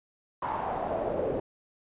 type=noise with band-pass filter sweep; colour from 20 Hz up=brown; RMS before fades=-31 dBFS; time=0.42-1.4 s; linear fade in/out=5 ms; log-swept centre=1000 to 470 Hz; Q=4.4; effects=resampled to 8000 Hz